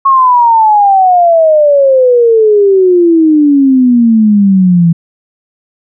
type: exponential sweep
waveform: sine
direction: down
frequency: 1100 to 164.81 Hz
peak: -3 dBFS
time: 0.05-4.93 s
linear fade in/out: 10 ms
effects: none